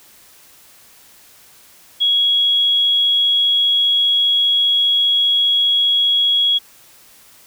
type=tone; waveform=sine; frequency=3325 Hz; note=G#7; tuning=1 cent sharp; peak=-12 dBFS; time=2-6.59 s; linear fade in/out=20 ms; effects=white hiss -47 dBFS RMS until 7.46 s